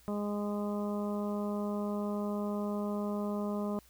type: harmonic tone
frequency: 206.1 Hz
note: G#3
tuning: 13 cents flat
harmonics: 1 / 2 / 3 / 4 / 5 / 6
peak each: -33 / -39 / -40 / -48 / -45 / -48 dBFS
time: 0.08-3.79 s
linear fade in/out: 0 ms
effects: added 60 Hz sine -63 dBFS peak until 3.89 s + white hiss -63 dBFS RMS until 3.89 s